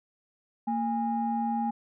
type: tone pair together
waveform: sine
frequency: 230 / 819.6 Hz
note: A#3 / G#5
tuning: -23 / -23 cents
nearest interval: octave + minor seventh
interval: 2200 cents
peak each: -28 dBFS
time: 0.67-1.71 s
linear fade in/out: 10 ms
effects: tanh soft clip ceiling -19 dBFS